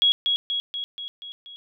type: tone with echo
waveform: sine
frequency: 3322 Hz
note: G#7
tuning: in tune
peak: -15 dBFS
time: 0.02-0.12 s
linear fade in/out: 0 ms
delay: 240 ms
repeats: 6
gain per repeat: -4 dB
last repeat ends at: 1.56 s
effects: none